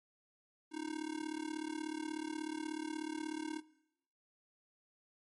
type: tone with amplitude modulation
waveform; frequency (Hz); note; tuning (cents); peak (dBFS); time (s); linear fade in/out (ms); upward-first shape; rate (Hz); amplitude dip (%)
square; 311.1; D#4; 0; -36; 0.71-3.62; 50; sine; 36.5; 95
effects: noise-tail reverb RT60 0.9 s tail -21 dB re dry + MP3 48 kbps